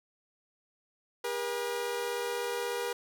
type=tone pair together; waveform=sawtooth; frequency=404 / 480.4 Hz; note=G#4 / B4; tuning=-48 / -48 cents; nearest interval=minor third; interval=300 cents; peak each=-33 / -29 dBFS; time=1.24-2.93 s; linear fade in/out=5 ms; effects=none